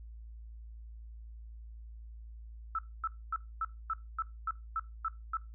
sine tone bursts, 1318.5 Hz, E6, in tune, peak -30 dBFS, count 10, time 2.75-5.37 s, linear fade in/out 2 ms, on 37 ms, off 250 ms, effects noise-tail reverb RT60 0.2 s tail -18 dB re dry + added 56 Hz sine -45 dBFS peak until 5.54 s

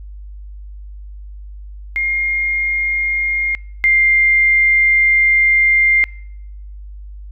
sine tone pair in turn, 2128 / 2100 Hz, C7 / C7, +29 / +6 cents, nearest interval unison, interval 23 cents, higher first, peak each -15 / -9 dBFS, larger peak second, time 1.96-3.55 / 3.84-6.04 s, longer second, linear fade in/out 0 ms, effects noise-tail reverb RT60 0.8 s tail -25 dB re dry + added 50 Hz sine -30 dBFS peak until 7.31 s

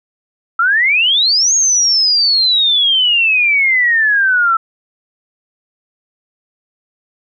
sine exponential two-way sweep, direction up then down, 1318.5 to 6645 to 1318.5 Hz, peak -9 dBFS, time 0.59-4.57 s, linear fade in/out 5 ms, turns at 1.54 s, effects none

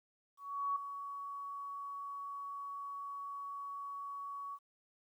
sine tone with ADSR envelope, 1124 Hz, C#6, 24 cents sharp, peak -31 dBFS, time 0.37-4.59 s, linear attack 390 ms, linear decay 5 ms, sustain -10 dB, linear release 54 ms, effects 12-bit

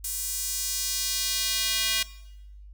square tone with high-pass filter sweep, 220 Hz, A3, in tune, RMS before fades -28 dBFS, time 0.04-2.03 s, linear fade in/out 5 ms, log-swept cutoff 8900 to 2900 Hz, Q 1.2, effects noise-tail reverb RT60 0.9 s tail -19 dB re dry + added 50 Hz sine -43 dBFS peak until 2.73 s

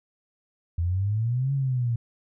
sine exponential two-way sweep, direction up then down, 82.41 to 140 to 115.2 Hz, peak -22 dBFS, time 0.78-1.96 s, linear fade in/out 5 ms, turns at 1.53 s, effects none

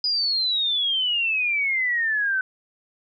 sine exponential sweep, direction down, 4978 to 1512 Hz, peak -20 dBFS, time 0.04-2.41 s, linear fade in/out 2 ms, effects none

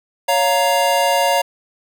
square chord, Bb minor, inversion first, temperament just, 559.4 / 699.2 / 932.3 Hz, Db5 / F5 / Bb5, +16 / +2 / 0 cents, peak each -19 dBFS, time 0.28-1.42 s, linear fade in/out 10 ms, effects none

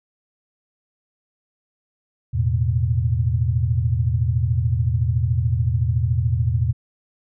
sine chord, E suspended fourth, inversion none, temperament just, 82.41 / 109.88 / 123.61 Hz, E2 / A2 / B2, 0 / -2 / +2 cents, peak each -22 / -21 / -21 dBFS, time 2.33-6.73 s, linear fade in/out 20 ms, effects none

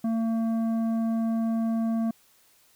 triangle tone with tanh clipping, 226.3 Hz, A3, 49 cents sharp, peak -25 dBFS, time 0.04-2.11 s, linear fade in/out 5 ms, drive 13 dB, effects white hiss -61 dBFS RMS until 2.75 s

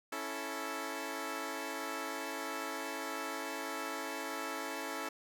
10% pulse chord, A major, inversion first, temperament equal, 277.2 / 329.6 / 440 Hz, C#4 / E4 / A4, 0 / 0 / 0 cents, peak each -34 dBFS, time 0.12-5.09 s, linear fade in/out 5 ms, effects none

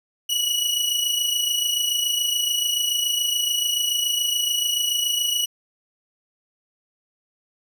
sawtooth tone pair together, 2906 / 2933 Hz, F#7 / F#7, -32 / -16 cents, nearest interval unison, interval 16 cents, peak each -22 / -19 dBFS, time 0.29-5.46 s, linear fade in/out 10 ms, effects none

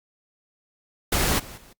pink noise with level steps, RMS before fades -22 / -41 / -50 dBFS, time 1.12-1.73 s, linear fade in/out 5 ms, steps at 1.38 / 1.56 s, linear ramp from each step 20 ms, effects noise-tail reverb RT60 0.1 s tail -23 dB re dry + Opus 48 kbps

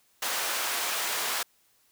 pink high-pass noise, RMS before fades -30 dBFS, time 0.22-1.43 s, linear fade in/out 5 ms, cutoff 810 Hz, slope 12 dB/octave, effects white hiss -66 dBFS RMS until 1.91 s

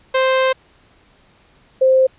sawtooth / sine tone pair in turn, 523.3 / 523.3 Hz, C5 / C5, 0 / 0 cents, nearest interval unison, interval 0 cents, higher neither, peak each -9 dBFS, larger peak neither, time 0.14-0.53 / 1.81-2.07 s, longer first, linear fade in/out 10 ms, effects pink hiss -53 dBFS RMS until 2.18 s + resampled to 8000 Hz

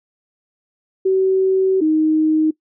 sine tone pair in turn, 380 / 312.2 Hz, F#4 / D#4, +46 / +6 cents, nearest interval minor third, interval 340 cents, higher first, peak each -12 dBFS, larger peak neither, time 1.05-1.81 / 1.81-2.51 s, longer first, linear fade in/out 10 ms, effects noise-tail reverb RT60 0.1 s tail -20 dB re dry

